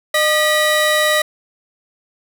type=tone pair together; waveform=30% pulse; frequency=609 / 1935 Hz; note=D#5 / B6; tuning=-37 / -36 cents; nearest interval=octave + minor sixth; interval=2001 cents; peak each=-13 dBFS; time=0.14-1.22 s; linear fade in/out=5 ms; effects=none